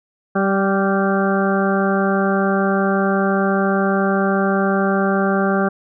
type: harmonic tone with a mistuned harmonic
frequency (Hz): 194.9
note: G3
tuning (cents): -10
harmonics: 1 / 2 / 3 / 4 / 6 / 7 / 8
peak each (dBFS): -18 / -21 / -23 / -24 / -26 / -26 / -27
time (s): 0.35-5.69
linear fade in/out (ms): 10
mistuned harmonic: 7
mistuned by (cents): +33
effects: none

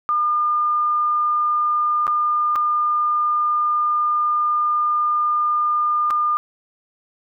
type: tone with dropouts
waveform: sine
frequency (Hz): 1208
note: D6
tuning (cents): +48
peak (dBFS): -16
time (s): 0.09-6.37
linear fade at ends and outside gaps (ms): 0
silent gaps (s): 2.068-2.078 / 2.556-2.56 / 6.104-6.108
effects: none

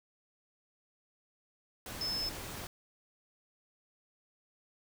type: tone in noise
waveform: sine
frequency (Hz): 5230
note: E8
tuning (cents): -15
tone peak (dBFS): -33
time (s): 2.01-2.29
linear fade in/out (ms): 2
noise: pink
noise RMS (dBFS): -43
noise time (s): 1.86-2.67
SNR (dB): +7
effects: none

